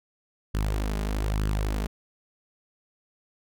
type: tone with flanger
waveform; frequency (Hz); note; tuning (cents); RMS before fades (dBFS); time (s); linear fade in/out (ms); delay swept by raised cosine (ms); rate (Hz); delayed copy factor
sawtooth; 51.91; G#1; 0; -27; 0.54-1.87; 10; 0.63 to 4.93; 1.1; +0.55
effects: none